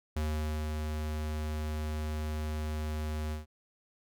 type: tone with ADSR envelope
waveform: square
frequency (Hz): 76.7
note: D#2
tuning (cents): -24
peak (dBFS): -30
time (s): 0.16-3.46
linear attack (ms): 6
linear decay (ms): 500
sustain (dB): -3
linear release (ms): 140
effects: none